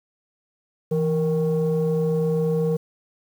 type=tone pair together; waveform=sine; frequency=164.81 / 466.2 Hz; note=E3 / A#4; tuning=0 / 0 cents; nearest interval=octave + tritone; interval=1800 cents; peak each=-20 / -20 dBFS; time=0.91-2.77 s; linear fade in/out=10 ms; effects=tanh soft clip ceiling -15 dBFS + 8-bit